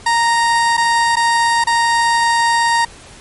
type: tone with dropouts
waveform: 30% pulse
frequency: 931 Hz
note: A#5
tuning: 2 cents flat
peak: -9 dBFS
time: 0.06-2.85 s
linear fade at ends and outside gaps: 5 ms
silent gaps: 0.769-0.777 / 1.157-1.167 / 1.64-1.67 s
effects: pink hiss -39 dBFS RMS until 3.2 s + MP3 48 kbps